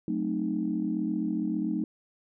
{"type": "chord", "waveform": "sine", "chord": "F# diminished seventh", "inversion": "none", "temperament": "equal with one note detuned", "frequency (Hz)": [185, 220, 261.6, 308.8], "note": ["F#3", "A3", "C4", "Eb4"], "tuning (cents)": [0, 0, 0, -13], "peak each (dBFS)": [-33, -31, -35, -30], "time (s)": [0.08, 1.84], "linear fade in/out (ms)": 2, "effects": ["tanh soft clip ceiling -16 dBFS"]}